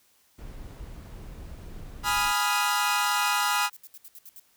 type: noise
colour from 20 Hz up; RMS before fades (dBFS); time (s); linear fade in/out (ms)
brown; -41; 0.38-2.32; 10
type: chord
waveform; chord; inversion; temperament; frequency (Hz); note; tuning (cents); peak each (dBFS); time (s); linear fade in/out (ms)
sawtooth; F half-diminished seventh; first; equal; 830.6 / 987.8 / 1244.5 / 1396.9; Ab5 / Cb6 / Eb6 / F6; 0 / 0 / 0 / 0; -25; 2.03-3.7; 50
type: noise bursts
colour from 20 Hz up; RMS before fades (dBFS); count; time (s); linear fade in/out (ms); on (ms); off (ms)
violet; -45; 9; 3.52-4.396; 0; 36; 69
effects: white hiss -64 dBFS RMS until 4.56 s